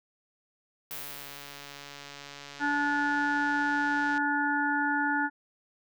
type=noise with exponential decay; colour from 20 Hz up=violet; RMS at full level=-38 dBFS; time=0.91-2.57 s; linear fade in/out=1 ms; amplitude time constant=360 ms
type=click train; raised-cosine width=0.2 ms; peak=-26 dBFS; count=465; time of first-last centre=0.91-4.178 s; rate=142 Hz
type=harmonic tone; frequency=289.4 Hz; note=D4; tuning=25 cents flat; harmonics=1 / 3 / 5 / 6; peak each=-31 / -30 / -29 / -33 dBFS; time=2.59-5.3 s; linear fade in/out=50 ms
effects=none